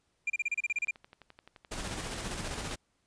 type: tone bursts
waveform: triangle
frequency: 2396 Hz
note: D7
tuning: 34 cents sharp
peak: -26 dBFS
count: 11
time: 0.27-0.91 s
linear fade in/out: 5 ms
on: 30 ms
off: 31 ms
type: click train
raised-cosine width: 0.3 ms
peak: -34 dBFS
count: 20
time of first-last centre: 0.7-2.338 s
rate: 11.6 Hz
type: noise with tremolo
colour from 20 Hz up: pink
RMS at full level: -36 dBFS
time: 1.71-2.76 s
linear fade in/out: 10 ms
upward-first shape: square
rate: 15 Hz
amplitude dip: 35%
effects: pink hiss -75 dBFS RMS until 3.06 s + resampled to 22050 Hz